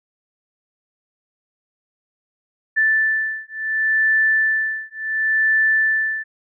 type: beating tone pair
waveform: sine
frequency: 1760 / 1760.7 Hz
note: A6 / A6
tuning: 0 / +1 cents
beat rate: 0.7 Hz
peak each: -19 dBFS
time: 2.76-6.24 s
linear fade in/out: 20 ms
effects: none